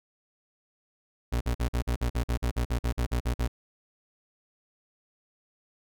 35% pulse tone bursts, 60.2 Hz, B1, 44 cents flat, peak -23 dBFS, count 16, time 1.32-3.479 s, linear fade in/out 10 ms, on 89 ms, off 49 ms, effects none

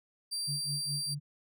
30% pulse tone, 4705 Hz, D8, 2 cents sharp, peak -30 dBFS, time 0.31-1.15 s, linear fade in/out 20 ms
sine tone with tremolo, 145.3 Hz, D3, 18 cents flat, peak -34 dBFS, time 0.47-1.2 s, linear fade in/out 20 ms, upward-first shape sine, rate 4.8 Hz, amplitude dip 100%
effects none

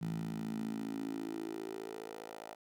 10% pulse tone with high-pass filter sweep, 54.8 Hz, A1, 6 cents flat, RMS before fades -41 dBFS, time 0.01-2.55 s, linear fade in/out 10 ms, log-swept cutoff 160 to 590 Hz, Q 5.1, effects none

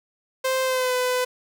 sawtooth tone with pitch glide, 522 to 502.2 Hz, C5 to B4, -4 to +29 cents, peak -17 dBFS, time 0.44-1.25 s, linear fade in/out 10 ms, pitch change -67 cents, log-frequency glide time 0.63-0.94 s, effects 9-bit

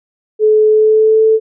sine tone with pitch glide, 430 to 440.3 Hz, A4 to A4, -40 to +1 cents, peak -6 dBFS, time 0.39-1.4 s, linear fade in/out 50 ms, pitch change +41 cents, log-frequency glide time 0.69-1.24 s, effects none

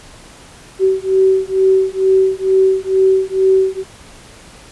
sine beating tone pair, 380 / 382.2 Hz, F#4 / G4, +46 / -44 cents, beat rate 2.2 Hz, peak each -13 dBFS, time 0.79-3.84 s, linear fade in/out 50 ms, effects pink hiss -40 dBFS RMS until 4.71 s + resampled to 24000 Hz

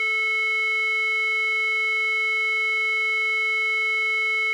square tone with band-pass filter, 437.6 Hz, A4, 9 cents flat, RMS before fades -23 dBFS, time 0-4.53 s, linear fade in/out 0 ms, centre 2200 Hz, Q 7.3, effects none

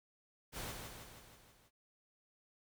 pink noise with echo, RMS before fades -44 dBFS, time 0.52-0.75 s, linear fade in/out 50 ms, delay 160 ms, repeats 6, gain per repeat -4 dB, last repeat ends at 1.71 s, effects none

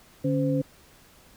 sine tone cluster, 146.7 / 277.1 / 514 Hz, D3 / C#4 / C5, -2 / -1 / -31 cents, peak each -26 / -25 / -28 dBFS, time 0.24-0.62 s, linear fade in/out 10 ms, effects pink hiss -55 dBFS RMS until 1.36 s

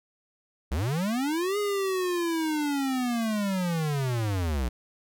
square linear two-way sweep, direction up then down, 57 to 417.2 to 57 Hz, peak -26 dBFS, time 0.71-4.69 s, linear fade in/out 10 ms, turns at 1.58 s, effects none

